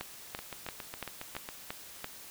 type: two click trains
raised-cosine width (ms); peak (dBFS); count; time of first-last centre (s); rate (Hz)
0.3; -23 / -20; 9 / 7; 0.39-1.489 / 0.01-2.044; 7.28 / 2.95
effects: white hiss -49 dBFS RMS until 2.3 s